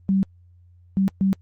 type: tone bursts at uneven times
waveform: sine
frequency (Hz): 193.2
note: G3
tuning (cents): -25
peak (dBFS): -16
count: 3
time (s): 0.09-0.23 / 0.97-1.08 / 1.21-1.33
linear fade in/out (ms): 0
effects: added 88 Hz sine -49 dBFS peak until 1.41 s + Opus 24 kbps